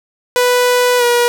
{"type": "tone with pitch glide", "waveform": "sawtooth", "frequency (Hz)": [493.9, 480.9], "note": ["B4", "B4"], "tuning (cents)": [0, -46], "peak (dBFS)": -6, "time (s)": [0.36, 1.28], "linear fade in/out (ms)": 0, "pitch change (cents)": -46, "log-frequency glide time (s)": [0.98, 1.03], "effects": []}